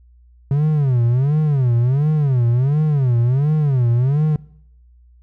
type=tone with vibrato; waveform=triangle; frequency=135 Hz; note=C#3; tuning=45 cents flat; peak=-11 dBFS; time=0.51-4.36 s; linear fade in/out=2 ms; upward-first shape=sine; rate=1.4 Hz; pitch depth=240 cents each way; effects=noise-tail reverb RT60 0.7 s tail -21 dB re dry + added 60 Hz sine -46 dBFS peak until 5.22 s